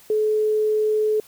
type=tone; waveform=sine; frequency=429.2 Hz; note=A4; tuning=43 cents flat; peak=-17 dBFS; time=0.1-1.2 s; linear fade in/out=2 ms; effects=white hiss -50 dBFS RMS until 1.27 s